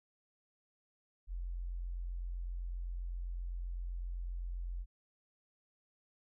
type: tone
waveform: sine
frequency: 43.87 Hz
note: F1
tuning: 9 cents sharp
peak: -37 dBFS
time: 1.27-4.86 s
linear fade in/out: 50 ms
effects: none